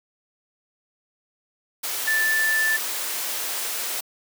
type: tone in noise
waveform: sine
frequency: 1760 Hz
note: A6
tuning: in tune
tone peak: -19 dBFS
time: 2.07-2.77 s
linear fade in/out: 10 ms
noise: white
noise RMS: -28 dBFS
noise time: 1.83-4.01 s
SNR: +6 dB
effects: high-pass 400 Hz 12 dB/octave